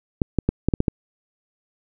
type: clicks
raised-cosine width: 3 ms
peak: -5 dBFS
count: 7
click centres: 0.218 / 0.387 / 0.49 / 0.686 / 0.738 / 0.804 / 0.882 s
effects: none